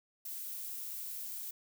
violet noise, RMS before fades -42 dBFS, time 0.25-1.51 s, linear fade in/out 5 ms, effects none

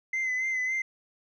sine tone with vibrato, 2048 Hz, C7, 38 cents flat, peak -24 dBFS, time 0.13-0.82 s, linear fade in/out 5 ms, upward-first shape sine, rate 3.6 Hz, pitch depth 38 cents each way, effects tanh soft clip ceiling -25 dBFS

